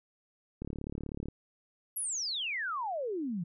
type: click train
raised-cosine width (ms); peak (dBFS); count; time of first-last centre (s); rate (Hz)
3; -25; 25; 0.62-1.285; 36.1
type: exponential sweep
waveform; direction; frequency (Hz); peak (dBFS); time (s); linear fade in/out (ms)
sine; down; 11750 to 160.7; -32; 1.96-3.44; 10
effects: none